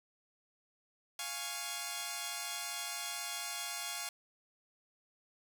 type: chord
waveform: 5% pulse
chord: Db major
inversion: first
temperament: equal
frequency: 698.5 / 830.6 / 1108.7 Hz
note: F5 / Ab5 / Db6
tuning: 0 / 0 / 0 cents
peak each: -31 dBFS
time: 1.19-4.09 s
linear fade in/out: 2 ms
effects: none